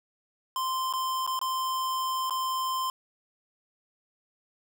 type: tone with dropouts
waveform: square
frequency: 1041 Hz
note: C6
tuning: 9 cents flat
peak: -28 dBFS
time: 0.56-2.9 s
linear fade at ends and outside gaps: 1 ms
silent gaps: 0.927-0.936 / 1.265-1.275 / 1.391-1.414 / 2.297-2.307 s
effects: none